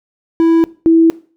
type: tone pair in turn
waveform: triangle / sine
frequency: 329.6 / 328.1 Hz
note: E4 / E4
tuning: 0 / -8 cents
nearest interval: unison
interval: 8 cents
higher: first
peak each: -5 dBFS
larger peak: neither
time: 0.4-0.64 / 0.86-1.1 s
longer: neither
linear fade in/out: 0 ms
effects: noise-tail reverb RT60 0.4 s tail -20 dB re dry